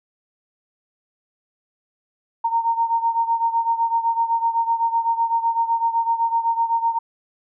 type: beating tone pair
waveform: sine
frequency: 919 / 926.9 Hz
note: A#5 / A#5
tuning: -25 / -10 cents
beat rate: 7.9 Hz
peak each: -19 / -23 dBFS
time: 2.44-6.99 s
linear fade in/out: 10 ms
effects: none